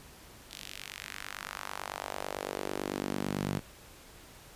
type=tone with high-pass filter sweep; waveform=sawtooth; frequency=49 Hz; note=G1; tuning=in tune; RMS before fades=-38 dBFS; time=0.5-3.6 s; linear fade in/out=20 ms; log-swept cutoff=3500 to 150 Hz; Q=1.6; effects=pink hiss -53 dBFS RMS until 4.55 s + resampled to 32000 Hz